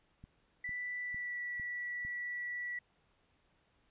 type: click train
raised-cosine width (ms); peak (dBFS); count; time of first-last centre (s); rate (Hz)
5; -39; 5; 0.24-2.05; 2.21
type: tone with pitch glide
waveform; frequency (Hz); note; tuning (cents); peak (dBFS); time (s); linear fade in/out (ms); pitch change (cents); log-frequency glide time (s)
sine; 1975.5 to 1950.6; B6 to B6; 0 to -22; -37; 0.64-2.79; 5; -22; 1.01-1.41
effects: pink hiss -73 dBFS RMS until 3.9 s + resampled to 8000 Hz